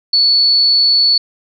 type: tone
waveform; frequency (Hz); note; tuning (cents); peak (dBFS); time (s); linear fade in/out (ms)
sine; 4435; C#8; 0; -8; 0.13-1.18; 5
effects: none